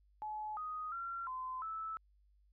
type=tone with pitch steps; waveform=sine; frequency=854 / 1248 / 1369 / 1028 / 1311 Hz; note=G#5 / D#6 / F6 / C6 / E6; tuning=+48 / +5 / -35 / -31 / -10 cents; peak=-39 dBFS; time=0.22-1.97 s; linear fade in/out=0 ms; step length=350 ms; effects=added 50 Hz sine -66 dBFS peak until 2.52 s